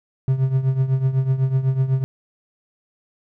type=tone with tremolo; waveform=triangle; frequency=132.3 Hz; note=C3; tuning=20 cents sharp; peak=-11 dBFS; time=0.28-2.04 s; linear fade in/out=0 ms; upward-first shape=triangle; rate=8 Hz; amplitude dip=80%; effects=none